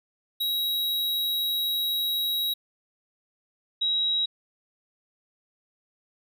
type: tone pair in turn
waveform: square / sine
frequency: 3844 / 3844 Hz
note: B7 / B7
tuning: -48 / -48 cents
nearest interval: unison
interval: 0 cents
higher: neither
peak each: -25 / -22 dBFS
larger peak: second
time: 0.4-2.54 / 3.81-4.26 s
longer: first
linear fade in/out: 10 ms
effects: none